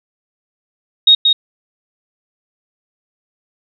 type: tone with echo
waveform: sine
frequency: 3742 Hz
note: A#7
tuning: 6 cents sharp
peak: -4 dBFS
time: 1.07-1.15 s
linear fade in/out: 5 ms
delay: 180 ms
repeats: 1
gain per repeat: -4 dB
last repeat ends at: 1.33 s
effects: none